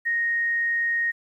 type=tone; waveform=sine; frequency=1864.7 Hz; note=A#6; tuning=in tune; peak=-21 dBFS; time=0.05-1.12 s; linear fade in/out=20 ms; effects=10-bit